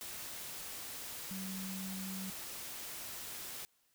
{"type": "tone in noise", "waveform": "sine", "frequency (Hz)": 190.3, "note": "F#3", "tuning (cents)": 49, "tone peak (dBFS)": -41, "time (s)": [1.31, 2.3], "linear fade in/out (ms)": 0, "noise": "white", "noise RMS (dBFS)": -45, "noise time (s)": [0.01, 3.65], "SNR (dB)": 1, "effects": ["white hiss -74 dBFS RMS until 3.94 s"]}